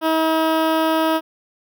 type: tone with notch filter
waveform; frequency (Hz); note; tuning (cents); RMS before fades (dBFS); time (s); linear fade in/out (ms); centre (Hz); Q
15% pulse; 320; D#4; +49; -18; 0.01-1.21; 50; 7300; 0.53
effects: none